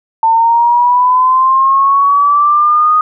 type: linear sweep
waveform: sine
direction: up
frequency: 893 to 1244.5 Hz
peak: -6 dBFS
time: 0.23-3.01 s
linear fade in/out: 2 ms
effects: none